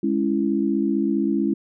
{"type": "chord", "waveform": "sine", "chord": "C# minor", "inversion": "second", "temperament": "just", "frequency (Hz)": [207.9, 277.2, 332.6], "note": ["G#3", "C#4", "E4"], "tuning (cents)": [2, 0, 16], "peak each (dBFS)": -23, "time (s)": [0.03, 1.54], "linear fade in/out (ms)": 5, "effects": []}